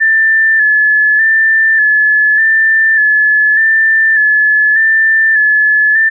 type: tone with vibrato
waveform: sine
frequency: 1748 Hz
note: A6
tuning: 12 cents flat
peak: -6 dBFS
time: 0-6.1 s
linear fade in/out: 20 ms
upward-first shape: square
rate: 0.84 Hz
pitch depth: 31 cents each way
effects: none